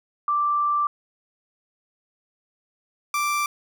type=tone pair in turn; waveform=sine / 30% pulse; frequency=1174.7 / 1174.7 Hz; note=D6 / D6; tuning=0 / 0 cents; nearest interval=unison; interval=0 cents; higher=neither; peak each=-19 dBFS; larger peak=neither; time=0.28-0.87 / 3.14-3.46 s; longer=first; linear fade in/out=2 ms; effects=none